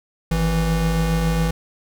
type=tone pair together; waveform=square; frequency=52.45 / 164.6 Hz; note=G#1 / E3; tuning=+18 / -2 cents; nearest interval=octave + minor sixth; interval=1980 cents; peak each=-22 / -20 dBFS; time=0.31-1.51 s; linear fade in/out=5 ms; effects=none